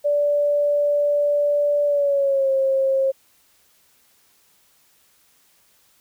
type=tone with pitch glide; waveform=sine; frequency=582 to 536.8 Hz; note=D5 to C5; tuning=-16 to +44 cents; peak=-16 dBFS; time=0.04-3.12 s; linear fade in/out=20 ms; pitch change=-140 cents; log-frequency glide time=1.86-2.5 s; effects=white hiss -59 dBFS RMS until 6 s